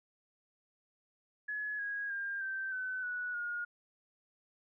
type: tone with pitch steps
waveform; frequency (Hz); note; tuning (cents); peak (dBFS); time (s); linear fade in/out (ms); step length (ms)
sine; 1696 / 1648.7 / 1602.7 / 1557.9 / 1514.5 / 1472.2 / 1431.1; G#6 / G#6 / G6 / G6 / F#6 / F#6 / F6; +36 / -13 / +38 / -11 / +40 / -9 / +42; -35; 1.48-3.65; 10; 310
effects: none